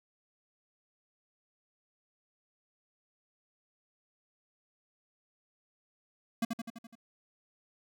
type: tone with echo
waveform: square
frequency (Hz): 229.4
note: A#3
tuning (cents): -28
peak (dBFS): -28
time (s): 6.42-6.45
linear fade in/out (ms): 5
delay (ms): 84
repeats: 6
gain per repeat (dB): -4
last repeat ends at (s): 6.954
effects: none